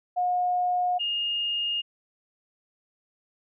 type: tone pair in turn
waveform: sine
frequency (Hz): 720 / 2839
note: F#5 / F7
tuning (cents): -47 / +28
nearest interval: 2 octaves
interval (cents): 2375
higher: second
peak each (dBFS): -22 / -25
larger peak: first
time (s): 0.16-0.99 / 0.99-1.82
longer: neither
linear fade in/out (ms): 20
effects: none